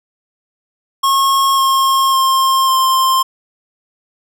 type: tone with pitch steps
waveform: square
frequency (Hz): 1087 / 1075.1 / 1063.4 / 1051.8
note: C#6 / C6 / C6 / C6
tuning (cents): -34 / +47 / +28 / +9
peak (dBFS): -11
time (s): 1.03-3.23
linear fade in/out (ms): 10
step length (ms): 550
effects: none